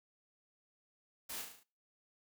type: noise with echo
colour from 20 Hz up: white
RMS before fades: -44 dBFS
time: 1.29-1.42 s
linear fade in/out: 10 ms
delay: 36 ms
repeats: 6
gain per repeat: -4 dB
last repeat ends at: 1.636 s
effects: noise-tail reverb RT60 0.4 s tail -24 dB re dry